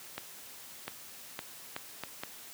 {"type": "accelerating click train", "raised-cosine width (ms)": 0.3, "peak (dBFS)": -20, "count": 6, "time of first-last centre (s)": [0.18, 2.235], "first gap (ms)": 700, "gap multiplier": 0.73, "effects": ["white hiss -49 dBFS RMS until 2.53 s", "high-pass 100 Hz 12 dB/octave"]}